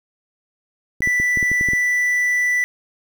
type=clicks; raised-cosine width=3 ms; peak=-15 dBFS; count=9; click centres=1.006 / 1.074 / 1.2 / 1.373 / 1.428 / 1.516 / 1.611 / 1.687 / 1.734 s
type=tone; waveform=triangle; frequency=1975.5 Hz; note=B6; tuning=in tune; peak=-14 dBFS; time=1.02-2.64 s; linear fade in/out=0 ms
effects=7-bit